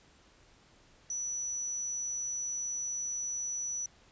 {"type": "tone", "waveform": "sine", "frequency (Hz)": 5920, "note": "F#8", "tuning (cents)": 0, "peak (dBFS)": -33, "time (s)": [1.1, 3.86], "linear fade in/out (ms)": 2, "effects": ["pink hiss -62 dBFS RMS until 4.11 s", "resampled to 16000 Hz"]}